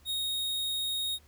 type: tone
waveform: 45% pulse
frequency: 3738 Hz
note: A#7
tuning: 4 cents sharp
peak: -30 dBFS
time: 0.05-1.19 s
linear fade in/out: 50 ms
effects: added 74 Hz sine -58 dBFS peak until 1.27 s + pink hiss -63 dBFS RMS until 1.27 s